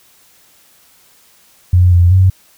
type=tone with pitch steps; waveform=sine; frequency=89.8 / 87.6 / 93.8 Hz; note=F2 / F2 / F#2; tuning=+49 / +6 / +24 cents; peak=-5 dBFS; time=1.73-2.3 s; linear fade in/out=5 ms; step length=190 ms; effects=white hiss -49 dBFS RMS until 2.57 s